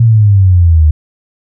sine exponential sweep, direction down, 118.4 to 75 Hz, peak -3 dBFS, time 0-0.91 s, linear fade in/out 5 ms, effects none

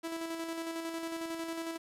sawtooth tone with tremolo, 329.6 Hz, E4, in tune, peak -31 dBFS, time 0.03-1.78 s, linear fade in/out 20 ms, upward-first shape square, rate 11 Hz, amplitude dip 35%, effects resampled to 32000 Hz + 10-bit

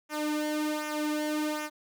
sawtooth tone with flanger, 302.6 Hz, D#4, 48 cents flat, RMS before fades -31 dBFS, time 0.09-1.7 s, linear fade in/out 50 ms, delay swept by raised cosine 0.23 to 2.53 ms, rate 1.3 Hz, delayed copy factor -0.7, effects none

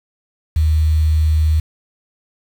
sine tone with quantisation, 77.9 Hz, D#2, 3 cents sharp, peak -11 dBFS, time 0.56-1.6 s, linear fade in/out 5 ms, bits 6, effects none

